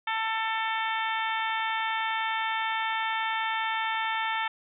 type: harmonic tone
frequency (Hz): 445.1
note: A4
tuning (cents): +20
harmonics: 2 / 3 / 4 / 5 / 6 / 7 / 8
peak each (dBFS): -30 / -34 / -33 / -35 / -40 / -40 / -40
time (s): 0.07-4.48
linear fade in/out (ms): 5
effects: none